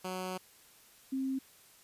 10% pulse / sine tone pair in turn, 185 / 265.8 Hz, F#3 / C4, 0 / +27 cents, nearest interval tritone, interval 627 cents, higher second, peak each -28 / -31 dBFS, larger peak first, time 0.04-0.38 / 1.12-1.39 s, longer first, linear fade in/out 10 ms, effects white hiss -60 dBFS RMS until 1.83 s + resampled to 32000 Hz

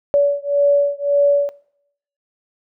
sine beating tone pair, 570 / 571.8 Hz, C#5 / D5, +48 / -46 cents, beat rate 1.8 Hz, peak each -16 dBFS, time 0.14-1.49 s, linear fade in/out 0 ms, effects noise-tail reverb RT60 0.7 s tail -20 dB re dry

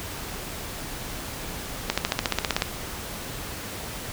accelerating click train, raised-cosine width 0.2 ms, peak -4 dBFS, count 12, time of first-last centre 1.9-2.621 s, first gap 76 ms, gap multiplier 0.97, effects pink hiss -35 dBFS RMS until 4.12 s

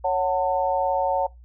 sine chord, F# minor, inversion second, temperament equal with one note detuned, 554.4 / 740 / 896.9 Hz, C#5 / F#5 / A5, 0 / 0 / +33 cents, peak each -24 dBFS, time 0.04-1.27 s, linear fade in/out 10 ms, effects noise-tail reverb RT60 0.2 s tail -22 dB re dry + added 60 Hz sine -44 dBFS peak until 1.44 s

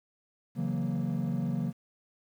triangle chord, F# dominant seventh, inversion second, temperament equal, 138.59 / 164.81 / 185 / 233.1 Hz, C#3 / E3 / F#3 / A#3, 0 / 0 / 0 / 0 cents, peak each -31 dBFS, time 0.55-1.73 s, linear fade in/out 50 ms, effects tanh soft clip ceiling -22 dBFS + 10-bit

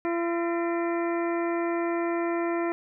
harmonic tone with a mistuned harmonic, 340 Hz, F4, 46 cents flat, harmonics 1 / 2 / 3 / 4 / 5 / 6 / 7, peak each -26 / -32 / -36 / -38 / -40 / -42 / -43 dBFS, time 0.05-2.72 s, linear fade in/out 0 ms, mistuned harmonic 5, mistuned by +94 cents, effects none

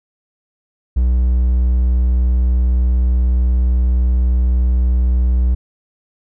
triangle tone, 61.7 Hz, B1, 1 cent flat, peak -9 dBFS, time 0.96-5.55 s, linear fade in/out 10 ms, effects none

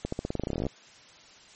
accelerating click train, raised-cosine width 2 ms, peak -16 dBFS, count 18, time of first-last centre 0.05-0.667 s, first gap 74 ms, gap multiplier 0.9, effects white hiss -53 dBFS RMS until 1.55 s + MP3 32 kbps

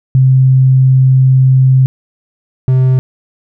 sine / triangle tone pair in turn, 131.1 / 129.52 Hz, C3 / C3, +4 / -17 cents, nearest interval unison, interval 21 cents, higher first, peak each -4 dBFS, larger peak neither, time 0.15-1.86 / 2.68-2.99 s, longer first, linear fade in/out 0 ms, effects none

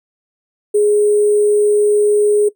sine tone with sample-and-hold, 416.6 Hz, G#4, 5 cents sharp, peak -9 dBFS, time 0.74-2.49 s, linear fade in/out 10 ms, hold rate 8820 Hz, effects noise-tail reverb RT60 0.1 s tail -17 dB re dry

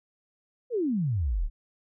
sine exponential sweep, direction down, 519 to 30.87 Hz, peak -24 dBFS, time 0.7-1.5 s, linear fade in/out 50 ms, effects none

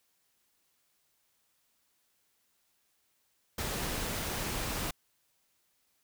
pink noise, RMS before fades -35 dBFS, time 3.58-4.91 s, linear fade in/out 5 ms, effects white hiss -74 dBFS RMS until 6.03 s

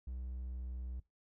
triangle tone with pitch glide, 62.8 to 62.37 Hz, B1 to B1, +30 to +18 cents, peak -38 dBFS, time 0.07-1 s, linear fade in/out 5 ms, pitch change -12 cents, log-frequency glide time 0.42-0.69 s, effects noise-tail reverb RT60 0.2 s tail -21 dB re dry

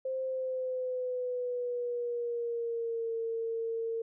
sine tone with pitch glide, 523.3 to 455.6 Hz, C5 to A#4, 0 to -40 cents, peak -31 dBFS, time 0.05-4.02 s, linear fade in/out 5 ms, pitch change -240 cents, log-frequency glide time 0.24-3.13 s, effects none

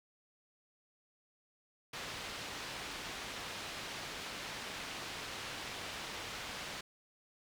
white low-pass noise, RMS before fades -44 dBFS, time 1.93-6.81 s, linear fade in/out 5 ms, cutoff 3800 Hz, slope 12 dB/octave, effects none

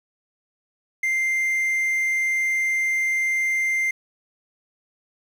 triangle tone with quantisation, 2093 Hz, C7, in tune, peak -18 dBFS, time 1.03-3.91 s, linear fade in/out 5 ms, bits 8, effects none

